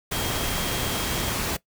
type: tone in noise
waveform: sine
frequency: 3236 Hz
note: G#7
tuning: 46 cents flat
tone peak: -35 dBFS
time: 0.12-1.33 s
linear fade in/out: 10 ms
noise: pink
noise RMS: -27 dBFS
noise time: 0.11-1.57 s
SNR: -11 dB
effects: noise-tail reverb RT60 0.1 s tail -19 dB re dry